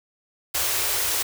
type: band-stop noise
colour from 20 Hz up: white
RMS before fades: -24 dBFS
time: 0.54-1.23 s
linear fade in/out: 10 ms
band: 120 to 300 Hz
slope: 96 dB/octave
effects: none